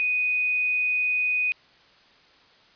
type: tone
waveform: sine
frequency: 2489 Hz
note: D#7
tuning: in tune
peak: -21 dBFS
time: 0-1.52 s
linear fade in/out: 0 ms
effects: white hiss -56 dBFS RMS until 2.75 s + resampled to 11025 Hz